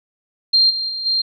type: tone with level steps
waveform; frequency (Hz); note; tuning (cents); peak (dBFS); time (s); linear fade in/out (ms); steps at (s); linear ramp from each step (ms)
sine; 4186; C8; 0; -10 / -20 / -23 / -15; 0.53-1.22; 10; 0.69 / 0.88 / 1.05; 20
effects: none